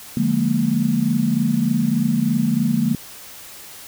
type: chord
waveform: sine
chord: Bb dominant seventh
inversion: first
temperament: just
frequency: 145.68 / 174.81 / 209.8 / 233.1 Hz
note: D3 / F3 / Ab3 / Bb3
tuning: -14 / +2 / +18 / 0 cents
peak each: -24 / -24 / -21 / -19 dBFS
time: 0.17-2.95 s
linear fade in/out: 2 ms
effects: white hiss -39 dBFS RMS until 3.87 s